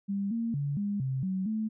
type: tone with pitch steps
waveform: sine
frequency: 198.9 / 230.1 / 142.6 / 203.2 / 132.1 / 188.5 / 218.1 Hz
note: G3 / A#3 / C#3 / G#3 / C3 / F#3 / A3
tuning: +25 / -22 / +49 / -38 / +17 / +32 / -15 cents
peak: -28 dBFS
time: 0.08-1.69 s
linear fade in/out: 20 ms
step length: 230 ms
effects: none